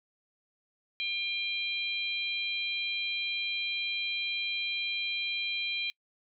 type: harmonic tone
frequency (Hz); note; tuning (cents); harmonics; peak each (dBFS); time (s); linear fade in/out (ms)
798; G5; +31; 3 / 4 / 5; -33 / -35 / -37; 1-5.9; 0
effects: noise-tail reverb RT60 0.1 s tail -24 dB re dry